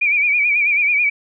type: tone with vibrato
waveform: sine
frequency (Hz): 2358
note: D7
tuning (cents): +6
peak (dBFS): -13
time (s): 0.01-1.1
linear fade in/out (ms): 10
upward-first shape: sine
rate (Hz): 9.2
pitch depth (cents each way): 76
effects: none